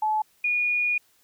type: tone pair in turn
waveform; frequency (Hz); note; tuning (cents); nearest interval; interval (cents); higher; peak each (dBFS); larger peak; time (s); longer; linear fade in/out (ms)
sine; 861 / 2445; A5 / D#7; -38 / -31; octave + tritone; 1807; second; -21; neither; 0.02-0.22 / 0.44-0.98; second; 5
effects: white hiss -63 dBFS RMS until 1.23 s